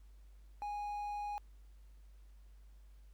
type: tone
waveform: triangle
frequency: 826 Hz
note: G#5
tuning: 10 cents flat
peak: -36 dBFS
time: 0.62-1.38 s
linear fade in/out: 0 ms
effects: added 50 Hz sine -55 dBFS peak until 3.13 s + pink hiss -75 dBFS RMS until 3.13 s